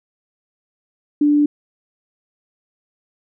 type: tone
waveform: sine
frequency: 293.7 Hz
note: D4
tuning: in tune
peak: -11 dBFS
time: 1.21-1.46 s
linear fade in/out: 5 ms
effects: none